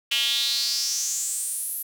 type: tone with high-pass filter sweep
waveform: square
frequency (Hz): 127.5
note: C3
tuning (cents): -44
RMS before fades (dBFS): -26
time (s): 0.11-1.83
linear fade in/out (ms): 10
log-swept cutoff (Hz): 2900 to 12000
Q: 5.4
effects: none